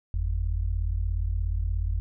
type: tone pair together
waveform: sine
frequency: 47.2 / 84.1 Hz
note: F#1 / E2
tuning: +35 / +35 cents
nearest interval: minor seventh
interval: 1000 cents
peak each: -26 / -28 dBFS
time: 0.14-2 s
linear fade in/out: 0 ms
effects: none